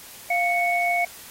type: tone pair together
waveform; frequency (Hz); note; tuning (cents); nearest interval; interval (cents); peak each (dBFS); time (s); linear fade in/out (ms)
sine; 698.5 / 2218; F5 / C#7; 0 / 0; octave + minor sixth; 2000; -22; 0.3-1.05; 5
effects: white hiss -43 dBFS RMS until 1.3 s + AAC 48 kbps